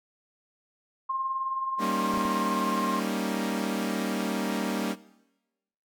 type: tone with tremolo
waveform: sine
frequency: 1062 Hz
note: C6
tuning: 25 cents sharp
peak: -25 dBFS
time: 1.09-3 s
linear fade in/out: 10 ms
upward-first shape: sine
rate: 19 Hz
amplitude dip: 40%
type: chord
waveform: sawtooth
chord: Eb dominant seventh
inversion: first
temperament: equal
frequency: 196 / 233.1 / 277.2 / 311.1 Hz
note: G3 / Bb3 / Db4 / Eb4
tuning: 0 / 0 / 0 / 0 cents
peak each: -28 / -28 / -31 / -32 dBFS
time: 1.78-4.96 s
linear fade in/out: 50 ms
type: clicks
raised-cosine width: 2 ms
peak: -26 dBFS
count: 3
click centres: 2.139 / 2.175 / 2.253 s
effects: noise-tail reverb RT60 1.0 s tail -19 dB re dry